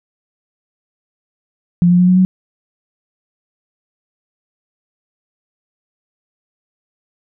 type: tone with pitch steps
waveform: sine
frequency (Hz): 174.61 / 177.35 / 180.14 / 182.97 / 185.85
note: F3 / F3 / F#3 / F#3 / F#3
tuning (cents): 0 / +27 / -46 / -19 / +8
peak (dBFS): -7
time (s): 1.82-2.25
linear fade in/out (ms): 0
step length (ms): 86
effects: none